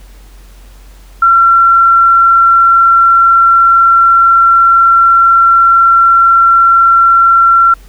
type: tone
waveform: sine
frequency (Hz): 1361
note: F6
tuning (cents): -45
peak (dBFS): -3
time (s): 1.22-7.74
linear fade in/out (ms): 5
effects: added 46 Hz sine -33 dBFS peak until 7.88 s + pink hiss -44 dBFS RMS until 7.88 s